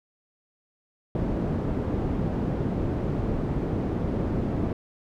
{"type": "low-pass noise", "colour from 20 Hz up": "white", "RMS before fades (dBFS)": -27, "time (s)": [1.15, 4.73], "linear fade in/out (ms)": 2, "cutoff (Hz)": 290, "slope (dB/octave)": 12, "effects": []}